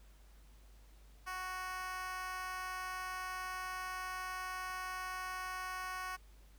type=tone with high-pass filter; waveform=10% pulse; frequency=370 Hz; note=F#4; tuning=in tune; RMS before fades=-42 dBFS; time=1.26-6.17 s; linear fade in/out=20 ms; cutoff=1000 Hz; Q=2.1; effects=added 50 Hz sine -57 dBFS peak until 6.58 s + pink hiss -68 dBFS RMS until 6.58 s